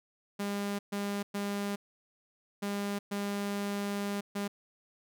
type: tone bursts at uneven times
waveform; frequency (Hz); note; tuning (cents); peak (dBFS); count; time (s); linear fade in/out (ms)
sawtooth; 202; G#3; -48; -28; 6; 0.39-0.79 / 0.92-1.23 / 1.34-1.76 / 2.62-2.99 / 3.11-4.21 / 4.35-4.48; 10
effects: none